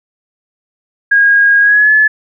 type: tone with pitch glide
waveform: sine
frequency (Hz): 1634 to 1721.2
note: G#6 to A6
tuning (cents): -29 to -39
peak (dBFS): -5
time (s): 1.11-2.08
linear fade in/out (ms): 10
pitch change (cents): +90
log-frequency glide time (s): 1.6-1.92
effects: none